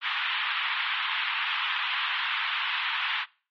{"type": "band-pass noise", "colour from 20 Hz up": "white", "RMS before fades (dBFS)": -29, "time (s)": [0.01, 3.26], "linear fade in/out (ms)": 50, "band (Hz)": [920, 3400], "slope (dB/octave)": 48, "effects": ["noise-tail reverb RT60 0.4 s tail -23 dB re dry", "MP3 32 kbps"]}